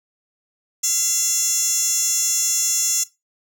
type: tone with high-pass filter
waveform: 15% pulse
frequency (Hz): 685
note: F5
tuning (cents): -34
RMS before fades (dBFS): -20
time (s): 0.83-3.04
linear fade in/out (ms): 10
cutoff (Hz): 6400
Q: 3.3
effects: noise-tail reverb RT60 0.2 s tail -18 dB re dry